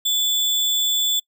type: tone with sample-and-hold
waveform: sine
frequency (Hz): 3470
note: A7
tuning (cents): -25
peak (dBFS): -17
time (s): 0.05-1.2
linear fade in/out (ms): 10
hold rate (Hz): 11025
effects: noise-tail reverb RT60 0.1 s tail -24 dB re dry